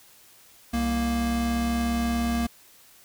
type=tone pair together; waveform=square; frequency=65.64 / 233.9 Hz; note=C2 / A#3; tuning=+6 / +6 cents; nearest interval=octave + minor seventh; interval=2200 cents; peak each=-30 / -25 dBFS; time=0.73-2.47 s; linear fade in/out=10 ms; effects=white hiss -54 dBFS RMS until 3.04 s